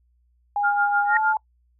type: tone with pitch glide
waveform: sine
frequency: 819 to 867.7 Hz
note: G#5 to A5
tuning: -24 to -24 cents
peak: -20 dBFS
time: 0.56-1.37 s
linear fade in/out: 2 ms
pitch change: +100 cents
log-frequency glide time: 1.08-1.17 s
type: tone with tremolo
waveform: sine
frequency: 1406 Hz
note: F6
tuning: 11 cents sharp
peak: -18 dBFS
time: 0.63-1.34 s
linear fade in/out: 20 ms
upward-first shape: sine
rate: 6.5 Hz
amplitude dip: 85%
type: tone with exponential growth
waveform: sine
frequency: 1854 Hz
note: A#6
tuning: 10 cents flat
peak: -15 dBFS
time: 1.05-1.17 s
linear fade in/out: 2 ms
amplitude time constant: 25 ms
effects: noise-tail reverb RT60 0.1 s tail -25 dB re dry + added 60 Hz sine -60 dBFS peak until 1.79 s